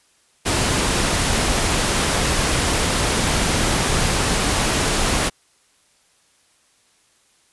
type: noise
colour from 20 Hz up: pink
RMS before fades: -19 dBFS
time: 0.45-5.3 s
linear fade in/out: 20 ms
effects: white hiss -59 dBFS RMS until 7.52 s + resampled to 24000 Hz